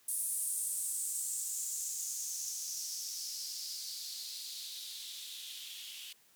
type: noise with band-pass filter sweep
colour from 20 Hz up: violet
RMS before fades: -40 dBFS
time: 0.08-6.13 s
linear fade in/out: 5 ms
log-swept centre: 9900 to 3000 Hz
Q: 4.1
effects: white hiss -66 dBFS RMS until 6.35 s + high-pass 100 Hz 12 dB/octave